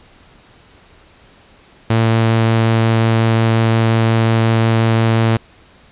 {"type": "tone", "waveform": "sawtooth", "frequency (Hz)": 113.2, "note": "A2", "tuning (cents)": 50, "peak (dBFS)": -7, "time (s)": [1.9, 5.37], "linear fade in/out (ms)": 5, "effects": ["pink hiss -47 dBFS RMS until 5.91 s", "resampled to 8000 Hz"]}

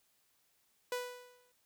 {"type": "tone with exponential decay", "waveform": "sawtooth", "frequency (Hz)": 493.9, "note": "B4", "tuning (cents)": 0, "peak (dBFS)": -29, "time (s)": [0.92, 1.52], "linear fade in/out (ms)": 2, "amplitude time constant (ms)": 130, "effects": ["white hiss -74 dBFS RMS until 1.65 s"]}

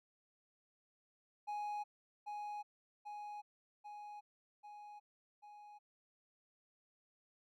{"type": "tone with echo", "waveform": "triangle", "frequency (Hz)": 832, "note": "G#5", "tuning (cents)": 3, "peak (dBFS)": -37, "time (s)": [1.47, 1.84], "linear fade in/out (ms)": 20, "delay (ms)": 790, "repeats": 5, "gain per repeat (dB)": -3, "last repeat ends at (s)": 5.79, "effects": []}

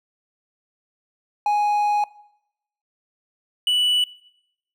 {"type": "tone pair in turn", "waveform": "triangle", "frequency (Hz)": [830.6, 2960], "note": ["G#5", "F#7"], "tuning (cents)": [0, 0], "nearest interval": "octave + minor seventh", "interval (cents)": 2200, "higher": "second", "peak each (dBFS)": -15, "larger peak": "neither", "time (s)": [[1.46, 2.04], [3.67, 4.04]], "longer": "first", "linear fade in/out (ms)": 2, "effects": ["noise-tail reverb RT60 0.8 s tail -21 dB re dry"]}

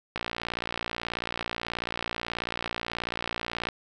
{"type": "click train", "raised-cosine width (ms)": 0.3, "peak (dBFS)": -14, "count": 207, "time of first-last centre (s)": [0.16, 3.687], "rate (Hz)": 58.4, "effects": []}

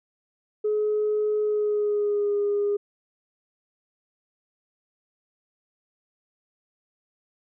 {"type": "tone with pitch glide", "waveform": "sine", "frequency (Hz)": [423.6, 408.9], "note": ["G#4", "G#4"], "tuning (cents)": [34, -27], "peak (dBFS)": -20, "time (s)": [0.64, 2.77], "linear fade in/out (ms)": 10, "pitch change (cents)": -61, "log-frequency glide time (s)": [1.4, 2.35], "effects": ["tanh soft clip ceiling -17 dBFS"]}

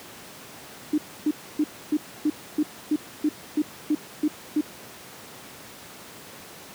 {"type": "tone bursts", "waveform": "sine", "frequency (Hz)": 301.7, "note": "D4", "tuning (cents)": 47, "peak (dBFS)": -18, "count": 12, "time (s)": [0.93, 4.61], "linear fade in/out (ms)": 5, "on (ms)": 50, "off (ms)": 280, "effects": ["pink hiss -43 dBFS RMS until 6.74 s", "high-pass 150 Hz 12 dB/octave"]}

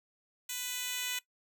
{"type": "tone with high-pass filter sweep", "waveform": "10% pulse", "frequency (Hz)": 497.4, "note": "B4", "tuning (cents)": 12, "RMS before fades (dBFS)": -37, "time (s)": [0.49, 1.19], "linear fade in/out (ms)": 5, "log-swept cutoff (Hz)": [4600, 2800], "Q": 0.77, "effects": ["noise-tail reverb RT60 0.1 s tail -18 dB re dry"]}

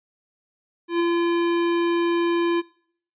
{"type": "tone with ADSR envelope", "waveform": "square", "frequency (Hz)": 341.6, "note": "F4", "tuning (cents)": -38, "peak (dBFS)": -18, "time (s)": [0.88, 2.62], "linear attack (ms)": 120, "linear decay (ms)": 9, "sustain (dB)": -2, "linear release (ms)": 27, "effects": ["noise-tail reverb RT60 0.6 s tail -23 dB re dry", "resampled to 8000 Hz"]}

